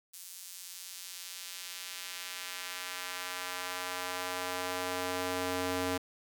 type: tone with high-pass filter sweep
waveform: square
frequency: 91 Hz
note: F#2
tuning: 28 cents flat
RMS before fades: -38 dBFS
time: 0.13-5.98 s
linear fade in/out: 10 ms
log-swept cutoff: 7600 to 290 Hz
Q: 0.73
effects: none